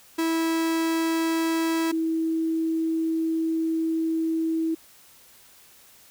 45% pulse / sine tone pair in turn, 326.9 / 324.1 Hz, E4 / E4, -14 / -29 cents, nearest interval unison, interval 15 cents, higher first, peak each -22 dBFS, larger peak neither, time 0.18-1.92 / 1.92-4.75 s, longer second, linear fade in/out 10 ms, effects white hiss -53 dBFS RMS until 6.1 s

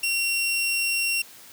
sawtooth tone, 2740 Hz, F7, 34 cents flat, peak -19 dBFS, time 0.03-1.22 s, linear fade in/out 5 ms, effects white hiss -47 dBFS RMS until 1.52 s + high-pass 60 Hz 12 dB/octave

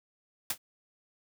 white noise with exponential decay, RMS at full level -25 dBFS, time 0.5-0.58 s, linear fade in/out 5 ms, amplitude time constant 17 ms, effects none

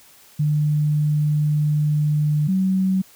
sine tone pair in turn, 150 / 188.99 Hz, D3 / F#3, +37 / +37 cents, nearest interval major third, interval 400 cents, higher second, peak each -16 dBFS, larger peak neither, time 0.39-2.48 / 2.48-3.02 s, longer first, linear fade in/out 10 ms, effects white hiss -50 dBFS RMS until 3.15 s

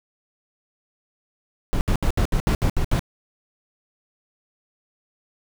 brown noise bursts, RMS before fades -19 dBFS, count 9, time 1.73-2.993 s, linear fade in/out 0 ms, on 79 ms, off 69 ms, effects none

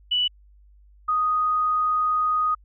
sine tone pair in turn, 2960 / 1244.5 Hz, F#7 / D#6, 0 / 0 cents, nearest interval octave + minor third, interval 1500 cents, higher first, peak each -19 dBFS, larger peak neither, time 0.11-0.28 / 1.08-2.55 s, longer second, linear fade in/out 10 ms, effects added 50 Hz sine -50 dBFS peak until 2.64 s

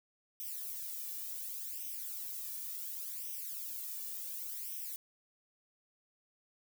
violet noise with flanger, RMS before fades -42 dBFS, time 0.4-4.96 s, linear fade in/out 0 ms, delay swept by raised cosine 0.34 to 1.74 ms, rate 0.69 Hz, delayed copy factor +0.85, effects none

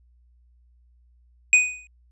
square tone with exponential decay, 2488 Hz, D#7, 1 cent flat, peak -10 dBFS, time 1.53-1.87 s, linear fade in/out 1 ms, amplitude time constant 72 ms, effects added 60 Hz sine -55 dBFS peak until 2.11 s + resampled to 24000 Hz

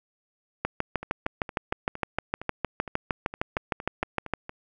two click trains, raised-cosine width 0.5 ms, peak -10 / -21 dBFS, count 25 / 16, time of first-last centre 0.65-4.337 / 1.03-4.494 s, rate 6.51 / 4.33 Hz, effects none

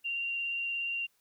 sine tone with vibrato, 2769 Hz, F7, 15 cents flat, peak -31 dBFS, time 0.04-1.07 s, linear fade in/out 20 ms, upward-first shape triangle, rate 17 Hz, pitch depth 13 cents each way, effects white hiss -72 dBFS RMS until 1.2 s

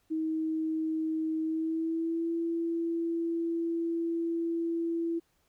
sine tone with pitch glide, 317.5 to 334.2 Hz, D#4 to E4, +35 to +24 cents, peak -28 dBFS, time 0.1-5.2 s, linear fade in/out 20 ms, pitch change +89 cents, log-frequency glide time 1.42-2.32 s, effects pink hiss -72 dBFS RMS until 5.48 s

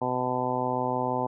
harmonic tone, 126.1 Hz, B2, 36 cents sharp, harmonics 1 / 2 / 3 / 4 / 5 / 6 / 7 / 8, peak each -36 / -33 / -35 / -33 / -34 / -34 / -30 / -35 dBFS, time 0.01-1.27 s, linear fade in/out 10 ms, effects none

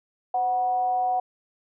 sine tone with frequency modulation, 740 Hz, F#5, in tune, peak -21 dBFS, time 0.34-1.2 s, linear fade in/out 5 ms, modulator 226 Hz, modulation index 0.3, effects none

